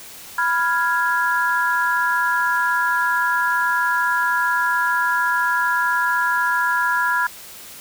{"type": "chord", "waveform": "sine", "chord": "F diminished", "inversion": "second", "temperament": "equal", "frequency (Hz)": [987.8, 1396.9, 1661.2], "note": ["Cb6", "F6", "Ab6"], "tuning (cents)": [0, 0, 0], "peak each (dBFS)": -21, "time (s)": [0.38, 7.27], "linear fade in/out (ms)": 5, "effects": ["white hiss -39 dBFS RMS until 7.8 s"]}